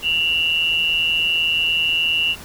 sine tone pair together, 2735 / 2898 Hz, F7 / F#7, -37 / -37 cents, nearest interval minor second, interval 100 cents, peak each -19 dBFS, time 0.02-2.36 s, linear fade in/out 50 ms, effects pink hiss -38 dBFS RMS until 2.44 s

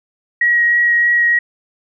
sine tone with vibrato, 1901 Hz, A#6, 33 cents sharp, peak -10 dBFS, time 0.41-1.39 s, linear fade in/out 5 ms, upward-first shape triangle, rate 3.2 Hz, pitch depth 11 cents each way, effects none

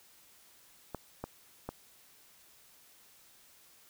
clicks, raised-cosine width 1 ms, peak -23 dBFS, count 3, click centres 0.947 / 1.24 / 1.69 s, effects white hiss -61 dBFS RMS until 3.89 s

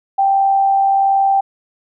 sine tone with amplitude modulation, 784 Hz, G5, in tune, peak -9 dBFS, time 0.18-1.41 s, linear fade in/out 10 ms, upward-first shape sine, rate 81.3 Hz, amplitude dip 30%, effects none

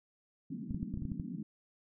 pink band-pass noise, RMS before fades -42 dBFS, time 0.5-1.43 s, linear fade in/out 5 ms, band 160 to 270 Hz, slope 48 dB/octave
clicks, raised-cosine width 5 ms, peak -26 dBFS, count 9, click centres 0.708 / 0.746 / 0.829 / 0.94 / 0.974 / 1.022 / 1.053 / 1.118 / 1.198 s
effects none

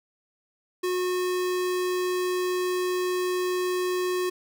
square tone, 363.5 Hz, F#4, 31 cents flat, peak -25 dBFS, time 0.83-4.3 s, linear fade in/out 10 ms, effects none

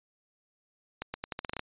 accelerating click train, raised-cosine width 0.3 ms, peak -18 dBFS, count 10, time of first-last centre 1.02-1.594 s, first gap 120 ms, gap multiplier 0.83, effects resampled to 8000 Hz

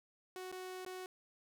sawtooth tone with dropouts, 370 Hz, F#4, in tune, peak -40 dBFS, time 0.36-1.06 s, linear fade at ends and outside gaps 1 ms, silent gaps 0.516-0.524 / 0.85-0.862 s, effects none

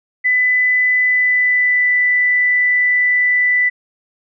sine tone with pitch glide, 2000 to 1985 Hz, B6 to B6, +21 to +8 cents, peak -11 dBFS, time 0.24-3.7 s, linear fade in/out 20 ms, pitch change -13 cents, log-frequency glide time 1.06-1.91 s, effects none

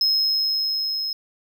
triangle tone with level ramp, 5150 Hz, E8, 41 cents flat, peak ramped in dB -15 to -23 dBFS, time 0.01-1.13 s, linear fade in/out 2 ms, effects none

